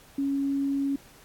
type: tone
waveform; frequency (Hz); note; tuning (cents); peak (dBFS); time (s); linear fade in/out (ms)
sine; 277.2; C#4; 0; -24; 0.18-0.96; 5
effects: pink hiss -54 dBFS RMS until 1.24 s + AAC 64 kbps